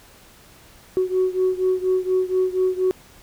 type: beating tone pair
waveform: sine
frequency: 370 / 374.2 Hz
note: F#4 / F#4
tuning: 0 / +20 cents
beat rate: 4.2 Hz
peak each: -19 / -21 dBFS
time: 0.97-2.91 s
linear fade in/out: 0 ms
effects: tanh soft clip ceiling -12 dBFS + pink hiss -49 dBFS RMS until 3.22 s